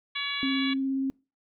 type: harmonic tone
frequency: 566 Hz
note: C#5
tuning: 36 cents sharp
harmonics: 2 / 3 / 4 / 5 / 6 / 7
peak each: -39 / -38 / -33 / -39 / -34 / -37 dBFS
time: 0.15-0.74 s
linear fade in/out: 10 ms
type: tone with vibrato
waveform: sine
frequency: 268.5 Hz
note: C4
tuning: 45 cents sharp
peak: -25 dBFS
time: 0.43-1.1 s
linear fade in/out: 0 ms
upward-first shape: sine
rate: 17 Hz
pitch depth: 10 cents each way
effects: noise-tail reverb RT60 0.3 s tail -25 dB re dry